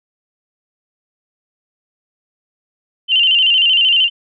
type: tone with vibrato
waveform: sine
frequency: 2925 Hz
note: F#7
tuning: 21 cents flat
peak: -9 dBFS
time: 3.08-4.1 s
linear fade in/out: 50 ms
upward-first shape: square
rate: 13 Hz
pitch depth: 78 cents each way
effects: none